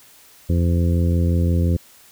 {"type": "harmonic tone", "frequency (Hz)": 85.7, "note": "F2", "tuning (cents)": -32, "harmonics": [1, 2, 3, 4, 5, 6], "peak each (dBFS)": [-16, -22, -27, -30, -34, -32], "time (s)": [0.49, 1.77], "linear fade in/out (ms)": 10, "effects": ["white hiss -49 dBFS RMS until 2.11 s"]}